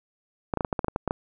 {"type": "clicks", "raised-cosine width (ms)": 1, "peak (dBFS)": -11, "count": 11, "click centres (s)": [0.538, 0.573, 0.608, 0.648, 0.728, 0.792, 0.845, 0.883, 0.961, 1.077, 1.109], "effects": []}